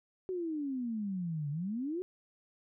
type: exponential two-way sweep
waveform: sine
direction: down then up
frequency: 379.8 to 141 to 379.8 Hz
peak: -33 dBFS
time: 0.29-2.02 s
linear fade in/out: 0 ms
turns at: 1.5 s
effects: none